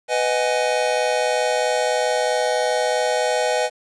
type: chord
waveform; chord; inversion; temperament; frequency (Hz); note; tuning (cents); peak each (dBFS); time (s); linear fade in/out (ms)
square; G# minor seventh; first; just; 498.4 / 623 / 747.5 / 830.6; B4 / D#5 / F#5 / G#5; +16 / +2 / +17 / 0; -23 / -23 / -28 / -26; 0.08-3.7; 50
effects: resampled to 22050 Hz + 8-bit